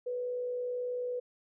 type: tone with frequency modulation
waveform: sine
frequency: 493.9 Hz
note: B4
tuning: in tune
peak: -32 dBFS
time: 0.06-1.2 s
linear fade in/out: 10 ms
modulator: 58.3 Hz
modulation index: 0.21
effects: none